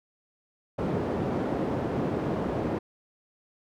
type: band-pass noise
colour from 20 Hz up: white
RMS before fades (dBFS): -29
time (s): 0.78-2.79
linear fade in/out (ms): 10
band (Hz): 100 to 430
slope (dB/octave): 12
effects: none